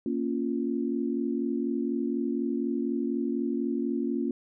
sine chord, Bb minor, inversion none, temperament equal, 233.1 / 277.2 / 349.2 Hz, Bb3 / Db4 / F4, 0 / 0 / 0 cents, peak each -30 / -30 / -32 dBFS, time 0.06-4.31 s, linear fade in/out 2 ms, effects none

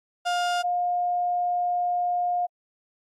35% pulse / sine tone pair in turn, 707 / 710.4 Hz, F5 / F5, +21 / +29 cents, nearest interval unison, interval 8 cents, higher second, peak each -21 / -22 dBFS, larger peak first, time 0.25-0.63 / 0.63-2.47 s, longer second, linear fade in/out 20 ms, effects low-pass 7000 Hz 12 dB/octave + AAC 64 kbps

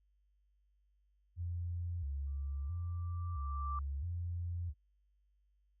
sine tone with vibrato, 77.78 Hz, D#2, in tune, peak -36 dBFS, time 1.36-4.74 s, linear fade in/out 50 ms, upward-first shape square, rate 0.75 Hz, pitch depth 190 cents each way
sine tone with exponential growth, 1173 Hz, D6, 2 cents flat, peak -37 dBFS, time 2.27-3.79 s, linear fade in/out 2 ms, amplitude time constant 330 ms
effects added 50 Hz sine -70 dBFS peak until 5.8 s

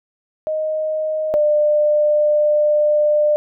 sine tone pair in turn, 622.3 / 598.6 Hz, D#5 / D5, 0 / +33 cents, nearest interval minor second, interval 67 cents, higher first, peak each -18 / -12 dBFS, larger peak second, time 0.47-1.34 / 1.34-3.36 s, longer second, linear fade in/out 0 ms, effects none

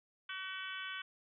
harmonic tone, 378.5 Hz, F#4, 39 cents sharp, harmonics 3 / 4 / 5 / 6 / 7 / 8 / 9, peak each -49 / -44 / -52 / -49 / -52 / -47 / -51 dBFS, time 0.29-1.02 s, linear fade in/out 5 ms, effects none

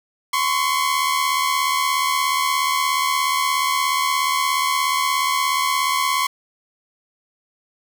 sawtooth tone pair together, 1031.8 / 1108.7 Hz, C6 / C#6, -24 / 0 cents, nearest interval minor second, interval 124 cents, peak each -17 dBFS, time 0.33-6.27 s, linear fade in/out 5 ms, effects none

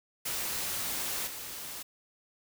white noise with level steps, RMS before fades -34 / -41 dBFS, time 0.25-1.83 s, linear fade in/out 10 ms, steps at 1.26 s, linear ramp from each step 20 ms, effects none

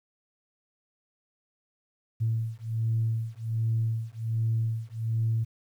sine beating tone pair, 112.3 / 113.6 Hz, A2 / A#2, +36 / -44 cents, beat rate 1.3 Hz, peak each -28 dBFS, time 2.2-5.45 s, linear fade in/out 20 ms, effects tanh soft clip ceiling -18 dBFS + 10-bit

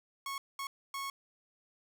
sawtooth tone bursts at uneven times, 1100 Hz, C#6, 14 cents flat, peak -33 dBFS, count 3, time 0.26-0.38 / 0.59-0.67 / 0.94-1.1 s, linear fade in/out 2 ms, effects none

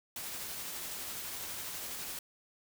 white noise with tremolo, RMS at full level -40 dBFS, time 0.16-2.19 s, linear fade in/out 2 ms, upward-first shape triangle, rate 12 Hz, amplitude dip 25%, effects none

